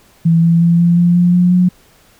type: tone with pitch steps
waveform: sine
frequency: 165.7 / 167.72 / 169.77 / 171.84 / 173.94 / 176.06 / 178.21 / 180.38 Hz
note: E3 / E3 / F3 / F3 / F3 / F3 / F3 / F#3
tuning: +9 / +30 / -49 / -28 / -7 / +14 / +35 / -44 cents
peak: -7 dBFS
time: 0.25-1.69 s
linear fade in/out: 10 ms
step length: 180 ms
effects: pink hiss -49 dBFS RMS until 2.19 s